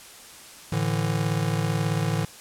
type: chord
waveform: square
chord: A suspended fourth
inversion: none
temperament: just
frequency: 110 / 146.67 / 165 Hz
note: A2 / D3 / E3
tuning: 0 / -2 / +2 cents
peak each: -28 dBFS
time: 0.72-2.25 s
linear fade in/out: 5 ms
effects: white hiss -45 dBFS RMS until 2.4 s + low-pass 11000 Hz 12 dB/octave